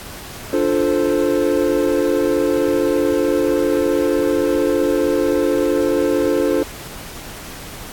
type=chord; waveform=triangle; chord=D minor seventh; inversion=none; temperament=equal; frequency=293.7 / 349.2 / 440 / 523.3 Hz; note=D4 / F4 / A4 / C5; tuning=0 / 0 / 0 / 0 cents; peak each=-18 dBFS; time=0.53-6.63 s; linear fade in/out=2 ms; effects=pink hiss -34 dBFS RMS until 7.92 s + AAC 64 kbps